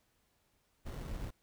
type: noise with sample-and-hold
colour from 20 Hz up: brown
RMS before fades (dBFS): -41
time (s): 0.85-1.31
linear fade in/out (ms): 20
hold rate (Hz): 2450
effects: pink hiss -75 dBFS RMS until 1.42 s